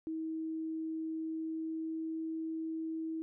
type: tone with pitch glide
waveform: sine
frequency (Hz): 320 to 321.9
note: D#4 to E4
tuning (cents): +49 to -41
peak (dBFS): -35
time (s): 0.07-3.22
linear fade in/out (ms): 0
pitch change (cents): +10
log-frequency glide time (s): 1.15-2.22
effects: none